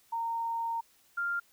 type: tone pair in turn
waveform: sine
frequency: 921 / 1396 Hz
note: A#5 / F6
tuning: -21 / -1 cents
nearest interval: perfect fifth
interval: 720 cents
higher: second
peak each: -30 / -29 dBFS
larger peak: second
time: 0.12-0.81 / 1.17-1.4 s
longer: first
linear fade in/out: 10 ms
effects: white hiss -65 dBFS RMS until 1.52 s